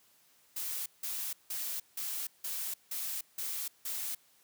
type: noise bursts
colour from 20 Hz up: blue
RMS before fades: -37 dBFS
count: 8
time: 0.56-4.15 s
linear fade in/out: 5 ms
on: 300 ms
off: 170 ms
effects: white hiss -66 dBFS RMS until 4.43 s + high-pass 80 Hz 12 dB/octave